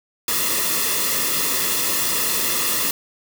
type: noise with comb filter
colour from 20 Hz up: white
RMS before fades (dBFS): -21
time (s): 0.28-2.91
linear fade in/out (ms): 2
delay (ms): 1.3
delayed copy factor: -0.7
effects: none